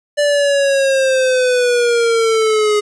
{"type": "linear sweep", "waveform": "square", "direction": "down", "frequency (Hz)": [587.3, 415.3], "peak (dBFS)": -12, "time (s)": [0.17, 2.81], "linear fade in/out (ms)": 20, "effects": ["resampled to 22050 Hz", "9-bit"]}